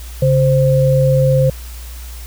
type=tone pair together; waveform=sine; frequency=138.59 / 522.1 Hz; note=C#3 / C5; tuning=0 / -4 cents; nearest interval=octave + major seventh; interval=2296 cents; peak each=-11 / -13 dBFS; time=0.22-1.5 s; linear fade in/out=5 ms; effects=added 60 Hz sine -28 dBFS peak until 2.26 s + white hiss -38 dBFS RMS until 2.26 s